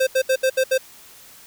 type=tone bursts at uneven times; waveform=square; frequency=523.3 Hz; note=C5; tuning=in tune; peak=-16 dBFS; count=6; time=0-0.07 / 0.15-0.22 / 0.29-0.36 / 0.43-0.5 / 0.57-0.64 / 0.71-0.78 s; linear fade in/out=10 ms; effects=white hiss -46 dBFS RMS until 1.46 s